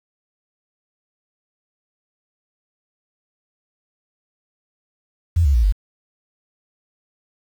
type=tone with pitch steps; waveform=sine; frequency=84.5 / 70.24 / 58.39 / 48.53 Hz; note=E2 / C#2 / A#1 / G1; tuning=+43 / +23 / +4 / -17 cents; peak=-12 dBFS; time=5.36-5.724 s; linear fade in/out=10 ms; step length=91 ms; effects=7-bit